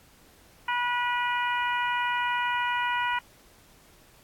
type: harmonic tone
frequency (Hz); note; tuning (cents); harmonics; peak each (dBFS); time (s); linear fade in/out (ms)
486.4; B4; -26; 2 / 3 / 4 / 5 / 6; -27 / -31 / -33 / -35 / -37; 0.68-3.19; 5
effects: pink hiss -57 dBFS RMS until 4.23 s + AAC 64 kbps